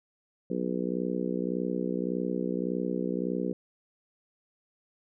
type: harmonic tone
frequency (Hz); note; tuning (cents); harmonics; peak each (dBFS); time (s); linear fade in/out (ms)
61.74; B1; 0; 3 / 4 / 5 / 6 / 7 / 8; -33 / -34 / -35 / -36 / -36 / -37; 0.5-3.53; 5
effects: none